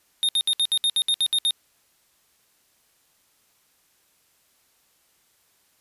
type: tone bursts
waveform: square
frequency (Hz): 3682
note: A#7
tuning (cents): -22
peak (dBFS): -19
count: 11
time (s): 0.23-1.508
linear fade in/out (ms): 0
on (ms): 58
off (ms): 64
effects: white hiss -64 dBFS RMS until 5.8 s + resampled to 32000 Hz